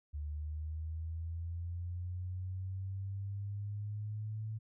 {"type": "linear sweep", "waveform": "sine", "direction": "up", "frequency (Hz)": [73.42, 110], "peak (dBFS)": -37, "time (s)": [0.13, 4.59], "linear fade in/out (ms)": 20, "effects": []}